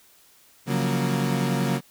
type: chord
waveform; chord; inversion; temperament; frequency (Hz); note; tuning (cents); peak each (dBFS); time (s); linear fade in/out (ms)
35% pulse; Gb major seventh; second; equal; 138.59 / 174.61 / 185 / 233.1; Db3 / F3 / Gb3 / Bb3; 0 / 0 / 0 / 0; -24 / -29 / -26 / -26; 0.66-1.81; 50
effects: white hiss -56 dBFS RMS until 1.9 s